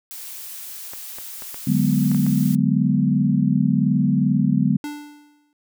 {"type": "noise", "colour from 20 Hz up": "blue", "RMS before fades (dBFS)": -35, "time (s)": [0.11, 2.55], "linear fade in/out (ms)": 0}
{"type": "clicks", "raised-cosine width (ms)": 0.5, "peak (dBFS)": -22, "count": 7, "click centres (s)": [0.935, 1.185, 1.422, 1.544, 2.116, 2.147, 2.265]}
{"type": "chord", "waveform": "sine", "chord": "G# half-diminished seventh", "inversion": "second", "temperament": "equal", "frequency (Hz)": [146.83, 185, 207.7, 246.9], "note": ["D3", "F#3", "G#3", "B3"], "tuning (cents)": [0, 0, 0, 0], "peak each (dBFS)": -21, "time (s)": [1.67, 4.77], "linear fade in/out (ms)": 5}
{"type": "tone with exponential decay", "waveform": "square", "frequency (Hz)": 294.2, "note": "D4", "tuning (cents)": 3, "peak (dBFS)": -26, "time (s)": [4.84, 5.53], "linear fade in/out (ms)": 1, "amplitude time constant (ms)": 150}
{"effects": []}